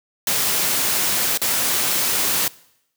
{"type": "noise with dropouts", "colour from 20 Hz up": "white", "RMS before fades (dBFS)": -20, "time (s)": [0.27, 2.48], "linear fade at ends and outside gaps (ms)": 2, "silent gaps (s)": [1.375, 1.416], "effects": ["noise-tail reverb RT60 0.8 s tail -22 dB re dry", "high-pass 100 Hz 12 dB/octave"]}